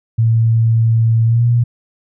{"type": "tone with pitch glide", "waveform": "sine", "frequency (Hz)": [113.7, 119.21], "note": ["A#2", "A#2"], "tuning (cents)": [-43, 39], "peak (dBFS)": -9, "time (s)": [0.18, 1.64], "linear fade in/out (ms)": 10, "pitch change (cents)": 82, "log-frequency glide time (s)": [1.25, 1.45], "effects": []}